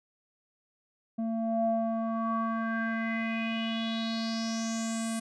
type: tone with low-pass filter sweep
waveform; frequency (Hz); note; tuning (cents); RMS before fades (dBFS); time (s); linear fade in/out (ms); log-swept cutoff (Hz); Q
square; 225.8; A3; +45; -31; 1.18-5.2; 10; 480 to 9300; 5.7
effects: none